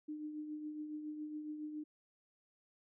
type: tone with tremolo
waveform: sine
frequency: 303.2 Hz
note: D#4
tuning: 45 cents flat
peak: -39 dBFS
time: 0.08-1.84 s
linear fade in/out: 10 ms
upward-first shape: triangle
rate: 7.2 Hz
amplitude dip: 50%
effects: none